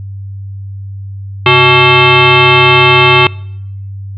sine tone with frequency modulation, 1134 Hz, C#6, 39 cents sharp, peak -3 dBFS, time 1.46-3.27 s, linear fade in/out 2 ms, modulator 501 Hz, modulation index 4.1, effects noise-tail reverb RT60 0.8 s tail -23 dB re dry + added 98 Hz sine -21 dBFS peak until 4.17 s

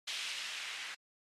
violet noise with low-pass filter sweep, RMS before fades -41 dBFS, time 0.07-0.95 s, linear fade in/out 10 ms, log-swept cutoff 3200 to 2100 Hz, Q 1.6, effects low-pass 10000 Hz 12 dB/octave + MP3 64 kbps

